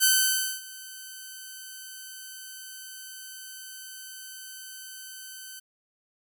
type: tone with ADSR envelope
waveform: 5% pulse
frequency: 1528 Hz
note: G6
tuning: 45 cents flat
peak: -6 dBFS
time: 0-5.6 s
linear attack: 35 ms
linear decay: 570 ms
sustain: -23 dB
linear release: 12 ms
effects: none